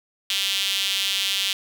sawtooth tone with high-pass filter, 195.8 Hz, G3, 2 cents flat, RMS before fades -24 dBFS, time 0.3-1.53 s, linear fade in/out 2 ms, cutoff 3200 Hz, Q 3.7, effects none

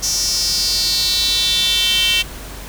square tone with high-pass filter sweep, 207.7 Hz, G#3, in tune, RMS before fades -17 dBFS, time 0.02-2.23 s, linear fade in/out 20 ms, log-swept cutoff 5800 to 2900 Hz, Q 6, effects added 48 Hz sine -32 dBFS peak until 2.68 s + pink hiss -34 dBFS RMS until 2.68 s

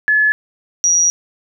sine tone pair in turn, 1714 / 5765 Hz, A6 / F#8, -46 / -46 cents, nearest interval octave + major sixth, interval 2100 cents, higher second, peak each -10 dBFS, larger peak neither, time 0.08-0.32 / 0.84-1.1 s, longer second, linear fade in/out 0 ms, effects none

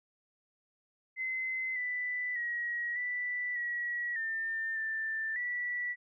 sine tone with pitch steps, 2052 / 1986 / 1903 / 1973 / 1921 / 1799 / 1777 / 1954 Hz, C7 / B6 / A#6 / B6 / B6 / A6 / A6 / B6, -34 / +9 / +35 / -2 / -48 / +38 / +17 / -19 cents, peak -32 dBFS, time 1.16-5.96 s, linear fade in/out 50 ms, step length 600 ms, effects none

